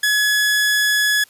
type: tone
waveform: sawtooth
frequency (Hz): 1694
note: G#6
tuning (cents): +34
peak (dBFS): -11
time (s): 0.03-1.24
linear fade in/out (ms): 5
effects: white hiss -51 dBFS RMS until 1.29 s + resampled to 32000 Hz